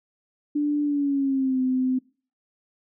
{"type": "tone with pitch glide", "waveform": "sine", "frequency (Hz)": [293.7, 257.2], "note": ["D4", "C4"], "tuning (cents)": [0, -30], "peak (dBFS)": -20, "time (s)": [0.55, 1.99], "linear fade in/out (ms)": 10, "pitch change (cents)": -230, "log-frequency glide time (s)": [0.83, 1.61], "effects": ["noise-tail reverb RT60 0.4 s tail -23 dB re dry"]}